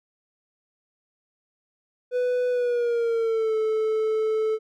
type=tone with pitch glide; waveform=triangle; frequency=496.2 to 437 Hz; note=B4 to A4; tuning=+8 to -12 cents; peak=-19 dBFS; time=2.11-4.59 s; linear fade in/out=50 ms; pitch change=-220 cents; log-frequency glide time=2.5-3.56 s; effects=none